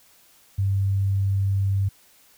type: tone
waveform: sine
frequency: 98 Hz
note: G2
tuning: in tune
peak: -19 dBFS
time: 0.58-1.89 s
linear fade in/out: 10 ms
effects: white hiss -56 dBFS RMS until 2.37 s